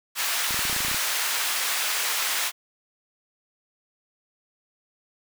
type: high-pass noise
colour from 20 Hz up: pink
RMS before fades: -26 dBFS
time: 0.15-2.52 s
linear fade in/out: 50 ms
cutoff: 1300 Hz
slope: 12 dB/octave
type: clicks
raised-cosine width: 3 ms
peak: -25 dBFS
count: 12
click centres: 0.508 / 0.544 / 0.592 / 0.653 / 0.698 / 0.729 / 0.764 / 0.805 / 0.849 / 0.883 / 0.914 / 0.945 s
effects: none